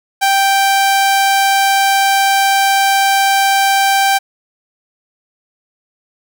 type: tone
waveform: sawtooth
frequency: 784 Hz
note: G5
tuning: in tune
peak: -6 dBFS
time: 0.21-4.19 s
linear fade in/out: 20 ms
effects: none